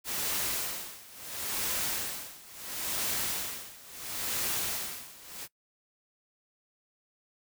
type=noise with tremolo; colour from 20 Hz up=white; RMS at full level=-31 dBFS; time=0.04-5.48 s; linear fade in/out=50 ms; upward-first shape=sine; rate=0.73 Hz; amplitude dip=90%; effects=noise-tail reverb RT60 0.1 s tail -20 dB re dry